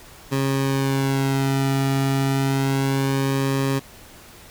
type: tone with flanger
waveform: sawtooth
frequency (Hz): 136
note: C#3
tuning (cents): -33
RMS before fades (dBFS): -21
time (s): 0.31-3.8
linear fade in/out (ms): 20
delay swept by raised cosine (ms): 1.4 to 1.9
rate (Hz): 0.3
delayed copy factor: -0.95
effects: pink hiss -45 dBFS RMS until 4.5 s